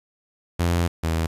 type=tone pair in turn; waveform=sawtooth; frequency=86.1 / 81.53 Hz; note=F2 / E2; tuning=-24 / -19 cents; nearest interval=minor second; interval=95 cents; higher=first; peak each=-15 / -17 dBFS; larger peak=first; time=0.59-0.88 / 1.03-1.27 s; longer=first; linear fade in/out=10 ms; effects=resampled to 32000 Hz + 8-bit